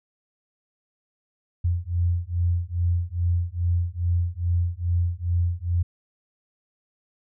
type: beating tone pair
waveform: sine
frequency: 85.9 / 88.3 Hz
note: F2 / F2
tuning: -28 / +20 cents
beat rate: 2.4 Hz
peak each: -24 dBFS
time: 1.64-5.83 s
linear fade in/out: 10 ms
effects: none